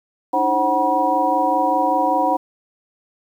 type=tone cluster; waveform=sine; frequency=296.9 / 322 / 530 / 749 / 964 Hz; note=D4 / E4 / C5 / F#5 / B5; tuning=+19 / -41 / +22 / +21 / -42 cents; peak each=-25 / -27 / -23 / -19 / -19 dBFS; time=0.33-2.37 s; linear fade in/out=10 ms; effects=8-bit